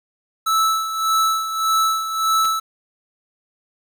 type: tone with tremolo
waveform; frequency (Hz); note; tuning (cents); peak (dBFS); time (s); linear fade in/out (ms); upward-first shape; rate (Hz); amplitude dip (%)
square; 1312; E6; -9; -15; 0.46-2.6; 10; sine; 1.7; 65
type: clicks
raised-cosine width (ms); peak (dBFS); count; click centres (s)
0.2; -18 / -17; 2; 2.447 / 2.455
effects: 8-bit